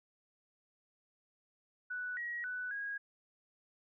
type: tone with pitch steps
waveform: sine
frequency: 1483 / 1904 / 1491 / 1643 Hz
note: F#6 / A#6 / F#6 / G#6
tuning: +4 / +36 / +13 / -19 cents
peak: -37 dBFS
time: 1.9-2.98 s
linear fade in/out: 10 ms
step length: 270 ms
effects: none